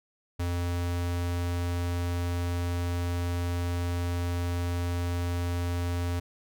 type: tone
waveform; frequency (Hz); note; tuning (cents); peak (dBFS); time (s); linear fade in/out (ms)
square; 87.31; F2; 0; -28; 0.39-6.2; 10
effects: none